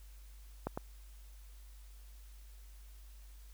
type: clicks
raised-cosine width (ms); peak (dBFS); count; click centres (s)
1; -21 / -23; 2; 0.67 / 0.775
effects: added 50 Hz sine -51 dBFS peak until 3.53 s + white hiss -65 dBFS RMS until 3.53 s